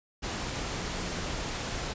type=tone in noise; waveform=sine; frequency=176.7 Hz; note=F3; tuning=21 cents sharp; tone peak=-41 dBFS; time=0.79-1.22 s; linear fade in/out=20 ms; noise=pink; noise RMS=-34 dBFS; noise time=0.22-1.94 s; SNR=-10 dB; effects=resampled to 16000 Hz